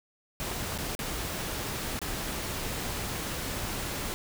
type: noise with dropouts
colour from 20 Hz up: pink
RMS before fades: -34 dBFS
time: 0.4-4.14 s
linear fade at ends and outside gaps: 0 ms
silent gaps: 0.778-0.786 / 0.951-0.991 / 1.991-2.016 s
effects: none